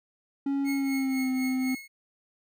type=tone with pitch glide; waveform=triangle; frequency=277.4 to 258.8 Hz; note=C#4 to C4; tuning=+1 to -19 cents; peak=-23 dBFS; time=0.46-1.75 s; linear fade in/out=5 ms; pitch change=-120 cents; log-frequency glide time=0.72-1.29 s
type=tone with tremolo; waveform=40% pulse; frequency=2176 Hz; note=C#7; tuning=33 cents flat; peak=-32 dBFS; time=0.64-1.88 s; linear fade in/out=50 ms; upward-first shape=triangle; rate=4 Hz; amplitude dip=75%
effects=none